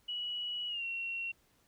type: tone with pitch glide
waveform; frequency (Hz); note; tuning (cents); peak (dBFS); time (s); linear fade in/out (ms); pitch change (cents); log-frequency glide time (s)
sine; 2929 to 2733; F#7 to F7; -18 to -38; -35; 0.08-1.32; 10; -120; 0.68-0.84
effects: pink hiss -70 dBFS RMS until 1.67 s